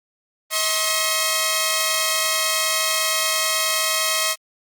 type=tone pair together; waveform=5% pulse; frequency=637.4 / 1072 Hz; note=D#5 / C6; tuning=+42 / +42 cents; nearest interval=major sixth; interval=900 cents; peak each=-10 dBFS; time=0.5-4.36 s; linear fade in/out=50 ms; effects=Opus 24 kbps